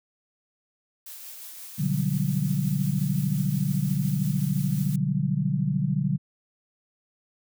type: noise with tremolo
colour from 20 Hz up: blue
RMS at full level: -40 dBFS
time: 1.06-4.96 s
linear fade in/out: 5 ms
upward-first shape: triangle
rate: 5.7 Hz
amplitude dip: 30%
type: chord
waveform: sine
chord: G major seventh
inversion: first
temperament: equal with one note detuned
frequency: 123.47 / 146.83 / 182.45 / 196 Hz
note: B2 / D3 / F#3 / G3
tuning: 0 / 0 / -24 / 0 cents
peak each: -31 / -25 / -28 / -30 dBFS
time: 1.78-6.18 s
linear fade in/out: 20 ms
effects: none